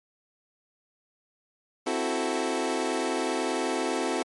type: chord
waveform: 25% pulse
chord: F# half-diminished seventh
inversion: second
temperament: equal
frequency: 261.6 / 329.6 / 370 / 440 Hz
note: C4 / E4 / F#4 / A4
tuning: 0 / 0 / 0 / 0 cents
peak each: -28 dBFS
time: 1.86-4.23 s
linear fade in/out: 10 ms
effects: MP3 48 kbps